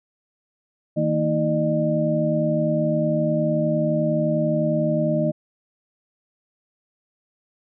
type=tone cluster; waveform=sine; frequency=157.9 / 229.2 / 317.5 / 607 Hz; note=D#3 / A#3 / D#4 / D#5; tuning=+26 / -29 / +35 / -43 cents; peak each=-23 / -25 / -27 / -22 dBFS; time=0.96-5.32 s; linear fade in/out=20 ms; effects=none